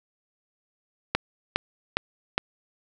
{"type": "click train", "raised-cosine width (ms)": 0.3, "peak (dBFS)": -5, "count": 4, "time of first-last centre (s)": [1.15, 2.38], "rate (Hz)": 2.44, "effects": []}